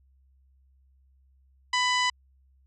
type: harmonic tone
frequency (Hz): 996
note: B5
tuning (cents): +14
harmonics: 1 / 2 / 3 / 4 / 5 / 6 / 7 / 8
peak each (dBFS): -26 / -27 / -30 / -35 / -34 / -41 / -39 / -44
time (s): 1.73-2.1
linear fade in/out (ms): 5
effects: added 66 Hz sine -59 dBFS peak until 2.66 s